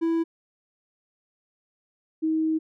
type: tone pair in turn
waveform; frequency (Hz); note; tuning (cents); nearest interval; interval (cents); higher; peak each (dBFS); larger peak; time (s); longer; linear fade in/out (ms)
triangle / sine; 330 / 317.1; E4 / D#4; +2 / +33; minor second; 69; first; -19 / -21; first; 0.01-0.24 / 2.22-2.59; second; 20
effects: none